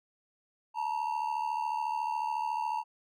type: ring-modulated tone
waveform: triangle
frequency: 912 Hz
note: A#5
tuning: 38 cents flat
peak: -25 dBFS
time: 0.74-2.84 s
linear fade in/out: 50 ms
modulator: 37 Hz
effects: none